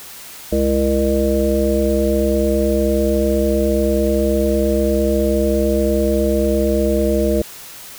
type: harmonic tone with a mistuned harmonic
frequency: 67 Hz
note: C2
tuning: 42 cents sharp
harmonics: 1 / 3 / 5 / 7 / 9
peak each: -20 / -20 / -20 / -20 / -20 dBFS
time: 0.52-7.42 s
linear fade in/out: 5 ms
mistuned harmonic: 3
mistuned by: +76 cents
effects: white hiss -36 dBFS RMS until 7.98 s